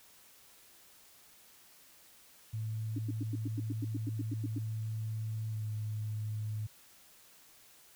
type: tone with pitch glide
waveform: sine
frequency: 110 to 107.43 Hz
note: A2 to A2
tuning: 0 to -41 cents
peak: -34 dBFS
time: 2.53-6.67 s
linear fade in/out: 10 ms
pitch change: -41 cents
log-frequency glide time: 5.49-5.63 s
type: tone bursts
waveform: sine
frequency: 283.1 Hz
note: C#4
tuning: 37 cents sharp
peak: -34 dBFS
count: 14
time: 2.96-4.585 s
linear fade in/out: 5 ms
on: 26 ms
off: 97 ms
effects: white hiss -60 dBFS RMS until 7.95 s